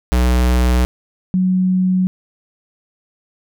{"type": "tone pair in turn", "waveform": ["square", "sine"], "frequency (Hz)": [61.74, 185.01], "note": ["B1", "F#3"], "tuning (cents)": [0, 0], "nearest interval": "octave + perfect fifth", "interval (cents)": 1900, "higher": "second", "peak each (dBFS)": -12, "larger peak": "neither", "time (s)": [[0.12, 0.85], [1.34, 2.07]], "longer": "neither", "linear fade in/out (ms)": 0, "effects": []}